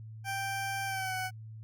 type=tone with pitch glide; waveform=20% pulse; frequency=784 to 747.3 Hz; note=G5 to F#5; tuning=0 to +17 cents; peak=-28 dBFS; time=0.24-1.31 s; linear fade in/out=50 ms; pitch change=-83 cents; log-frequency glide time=0.86-1.15 s; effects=added 110 Hz sine -43 dBFS peak until 1.63 s + Opus 48 kbps